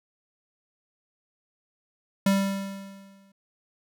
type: tone with exponential decay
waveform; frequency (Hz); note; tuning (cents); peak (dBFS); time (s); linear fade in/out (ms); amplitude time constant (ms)
square; 196; G3; 0; -18; 2.26-3.32; 5; 230
effects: none